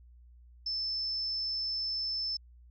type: tone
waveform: sine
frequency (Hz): 5274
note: E8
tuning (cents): 0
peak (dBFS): -31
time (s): 0.66-2.37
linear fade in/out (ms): 5
effects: added 60 Hz sine -53 dBFS peak until 2.7 s